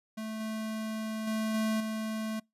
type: tone with level steps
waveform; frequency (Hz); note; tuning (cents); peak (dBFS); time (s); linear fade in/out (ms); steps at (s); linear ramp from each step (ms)
square; 218.9; A3; -9; -36 / -34 / -30 / -28 / -33; 0.17-2.4; 10; 0.4 / 1.27 / 1.54 / 1.8; 5
effects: noise-tail reverb RT60 0.2 s tail -26 dB re dry + resampled to 32000 Hz